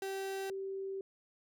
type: tone pair in turn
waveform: 35% pulse / sine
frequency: 387.6 / 387.6 Hz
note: G4 / G4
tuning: -20 / -20 cents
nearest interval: unison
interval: 0 cents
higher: neither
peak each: -35 / -37 dBFS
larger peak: first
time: 0.02-0.5 / 0.5-1.01 s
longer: second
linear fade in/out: 2 ms
effects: none